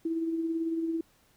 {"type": "tone with tremolo", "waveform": "sine", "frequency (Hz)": 328, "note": "E4", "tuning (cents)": -9, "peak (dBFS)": -26, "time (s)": [0.05, 1.01], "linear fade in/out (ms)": 5, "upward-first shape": "sine", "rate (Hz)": 18, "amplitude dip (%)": 40, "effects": ["pink hiss -65 dBFS RMS until 1.36 s"]}